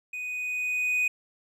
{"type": "tone with level ramp", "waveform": "triangle", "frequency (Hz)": 2489, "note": "D#7", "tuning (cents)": 0, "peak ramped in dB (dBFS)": [-31, -20], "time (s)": [0.13, 1.08], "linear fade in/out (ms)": 5, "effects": []}